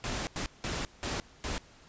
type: noise bursts at uneven times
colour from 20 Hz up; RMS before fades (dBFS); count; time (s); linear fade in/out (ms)
pink; -34; 5; 0.04-0.27 / 0.36-0.46 / 0.64-0.85 / 1.03-1.2 / 1.44-1.58; 0
effects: pink hiss -57 dBFS RMS until 1.88 s + resampled to 16000 Hz